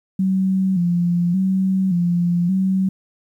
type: tone with vibrato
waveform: sine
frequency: 181.7 Hz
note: F#3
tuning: 31 cents flat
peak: -15 dBFS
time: 0.19-2.89 s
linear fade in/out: 5 ms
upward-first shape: square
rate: 0.87 Hz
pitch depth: 75 cents each way
effects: 9-bit